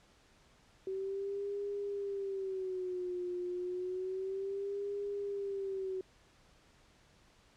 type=tone with vibrato; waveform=sine; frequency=380 Hz; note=F#4; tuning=46 cents sharp; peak=-35 dBFS; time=0.87-6.01 s; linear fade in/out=2 ms; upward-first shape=sine; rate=0.3 Hz; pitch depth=110 cents each way; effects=pink hiss -65 dBFS RMS until 7.56 s + low-pass 7000 Hz 12 dB/octave